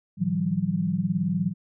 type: tone cluster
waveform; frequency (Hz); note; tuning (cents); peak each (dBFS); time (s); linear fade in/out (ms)
sine; 110.5 / 154.6 / 171.6 / 190.8; A2 / D#3 / F3 / G3; +8 / -11 / -30 / -47; -35 / -31 / -26 / -26; 0.17-1.54; 50
effects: none